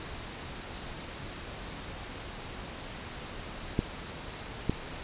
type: clicks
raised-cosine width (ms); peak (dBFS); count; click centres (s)
3; -12; 2; 3.791 / 4.696
effects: pink hiss -41 dBFS RMS until 5.03 s + resampled to 8000 Hz